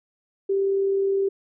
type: tone with amplitude modulation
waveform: sine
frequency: 392 Hz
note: G4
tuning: in tune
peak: -18 dBFS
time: 0.49-1.29 s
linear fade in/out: 10 ms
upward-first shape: sine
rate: 39.6 Hz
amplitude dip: 25%
effects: none